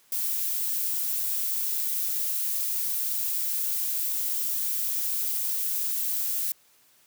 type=noise; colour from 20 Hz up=violet; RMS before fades=-28 dBFS; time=0.12-6.52 s; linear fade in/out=2 ms; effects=white hiss -61 dBFS RMS until 7.06 s + high-pass 80 Hz 12 dB/octave